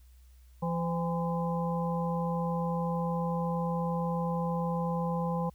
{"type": "harmonic tone with a mistuned harmonic", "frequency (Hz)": 170.3, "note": "F3", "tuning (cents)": -43, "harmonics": [1, 3, 5, 6], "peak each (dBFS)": [-30, -35, -37, -38], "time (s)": [0.62, 5.5], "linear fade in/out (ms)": 10, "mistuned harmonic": 5, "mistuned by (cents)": -65, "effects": ["added 62 Hz sine -53 dBFS peak until 5.54 s", "white hiss -69 dBFS RMS until 5.54 s"]}